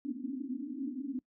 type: band-pass noise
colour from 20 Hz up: pink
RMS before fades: -38 dBFS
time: 0.05-1.19 s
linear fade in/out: 0 ms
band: 250 to 290 Hz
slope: 96 dB/octave
effects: noise-tail reverb RT60 0.1 s tail -23 dB re dry

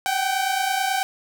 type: tone pair together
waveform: sawtooth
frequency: 756.8 / 786 Hz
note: F#5 / G5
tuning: +39 / +4 cents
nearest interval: minor second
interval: 65 cents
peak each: -20 dBFS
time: 0.06-1.03 s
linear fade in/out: 0 ms
effects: none

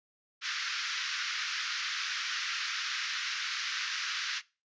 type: band-pass noise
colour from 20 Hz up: pink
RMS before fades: -35 dBFS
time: 0.41-4.42 s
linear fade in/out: 50 ms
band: 1300 to 6000 Hz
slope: 48 dB/octave
effects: noise-tail reverb RT60 0.3 s tail -21 dB re dry + resampled to 16000 Hz

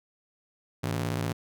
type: ring-modulated tone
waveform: sawtooth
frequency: 130 Hz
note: C3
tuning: 11 cents flat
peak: -21 dBFS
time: 0.83-1.33 s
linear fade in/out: 10 ms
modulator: 28.3 Hz
effects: none

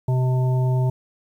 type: harmonic tone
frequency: 127.9 Hz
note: C3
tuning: 39 cents flat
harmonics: 1 / 3 / 5 / 7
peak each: -17 / -31 / -33 / -34 dBFS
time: 0.08-0.9 s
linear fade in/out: 5 ms
effects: 9-bit

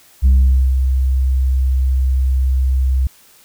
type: tone with ADSR envelope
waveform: sine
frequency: 65.41 Hz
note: C2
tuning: in tune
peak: -4 dBFS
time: 0.22-3.07 s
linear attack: 35 ms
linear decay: 480 ms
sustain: -7 dB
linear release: 3 ms
effects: tanh soft clip ceiling -6 dBFS + white hiss -48 dBFS RMS until 3.44 s

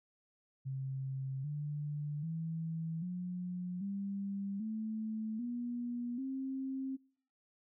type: tone with pitch steps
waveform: sine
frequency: 133.8 / 147.61 / 162.84 / 179.64 / 198.17 / 218.6 / 241.2 / 266.1 Hz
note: C3 / D3 / E3 / F3 / G3 / A3 / B3 / C4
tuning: +39 / +9 / -21 / +49 / +19 / -11 / -41 / +29 cents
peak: -36 dBFS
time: 0.65-6.97 s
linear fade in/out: 20 ms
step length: 790 ms
effects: noise-tail reverb RT60 0.6 s tail -25 dB re dry

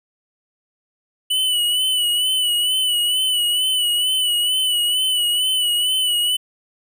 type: tone with vibrato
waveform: square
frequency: 2970 Hz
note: F#7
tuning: 6 cents sharp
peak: -17 dBFS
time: 1.3-6.37 s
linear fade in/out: 10 ms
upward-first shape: sine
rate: 2.2 Hz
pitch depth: 49 cents each way
effects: none

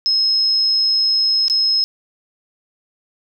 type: tone with dropouts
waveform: sine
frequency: 5160 Hz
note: E8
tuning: 38 cents flat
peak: -13 dBFS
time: 0.06-1.84 s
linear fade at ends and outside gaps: 0 ms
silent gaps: 1.482-1.499 s
effects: none

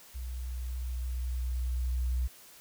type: tone with level ramp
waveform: sine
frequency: 62.1 Hz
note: B1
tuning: 10 cents sharp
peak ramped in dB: -35 to -25 dBFS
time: 0.14-2.28 s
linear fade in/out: 20 ms
effects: tanh soft clip ceiling -24 dBFS + white hiss -54 dBFS RMS until 2.6 s

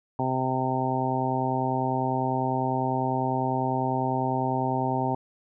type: harmonic tone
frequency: 130 Hz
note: C3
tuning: 11 cents flat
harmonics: 1 / 2 / 3 / 4 / 5 / 6 / 7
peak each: -30 / -30 / -33 / -37 / -33 / -30 / -30 dBFS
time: 0.19-5.15 s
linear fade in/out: 2 ms
effects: none

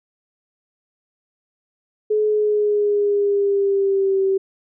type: tone with pitch glide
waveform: sine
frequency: 425.9 to 386.1 Hz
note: G#4 to G4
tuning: +44 to -26 cents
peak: -15 dBFS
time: 2.1-4.38 s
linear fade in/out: 10 ms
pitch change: -170 cents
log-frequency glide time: 2.25-4.2 s
effects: none

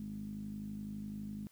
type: tone with low-pass filter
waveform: 10% pulse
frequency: 51.91 Hz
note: G#1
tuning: in tune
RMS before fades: -43 dBFS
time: 0-1.47 s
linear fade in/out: 0 ms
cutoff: 220 Hz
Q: 9.4
effects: white hiss -68 dBFS RMS until 1.51 s

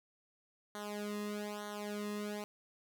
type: tone with flanger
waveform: sawtooth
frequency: 207.7 Hz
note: G#3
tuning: in tune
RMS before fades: -41 dBFS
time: 0.75-2.44 s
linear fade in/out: 0 ms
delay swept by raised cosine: 0.39 to 1.33 ms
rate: 1.1 Hz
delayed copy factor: -1
effects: none

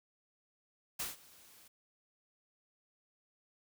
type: noise with ADSR envelope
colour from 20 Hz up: white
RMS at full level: -37 dBFS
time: 0.99-1.68 s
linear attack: 10 ms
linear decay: 160 ms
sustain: -23 dB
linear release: 7 ms
effects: none

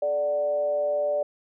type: tone with frequency modulation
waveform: sine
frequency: 587.3 Hz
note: D5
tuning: in tune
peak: -22 dBFS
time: 0.02-1.23 s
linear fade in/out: 5 ms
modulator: 159 Hz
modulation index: 0.4
effects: none

